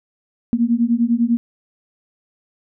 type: beating tone pair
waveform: sine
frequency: 230 / 240 Hz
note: A#3 / B3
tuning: -23 / -49 cents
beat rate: 10 Hz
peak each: -17 dBFS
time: 0.53-1.37 s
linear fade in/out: 0 ms
effects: none